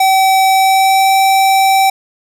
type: tone with pitch glide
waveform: square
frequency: 766 to 773.6 Hz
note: G5 to G5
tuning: -40 to -23 cents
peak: -8 dBFS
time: 0-1.9 s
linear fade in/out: 5 ms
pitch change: +17 cents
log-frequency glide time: 0.48-1.15 s
effects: none